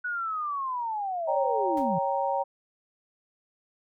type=linear sweep; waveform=sine; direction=down; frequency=1480 to 152.6 Hz; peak=-28 dBFS; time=0.04-1.99 s; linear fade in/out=10 ms
type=chord; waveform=sine; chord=G diminished; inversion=second; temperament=equal; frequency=554.4 / 784 / 932.3 Hz; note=Db5 / G5 / Bb5; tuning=0 / 0 / 0 cents; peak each=-29 dBFS; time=1.27-2.44 s; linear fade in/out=20 ms
type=noise with exponential decay; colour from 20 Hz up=pink; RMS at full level=-44 dBFS; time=1.77-1.93 s; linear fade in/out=2 ms; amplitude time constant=34 ms
effects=none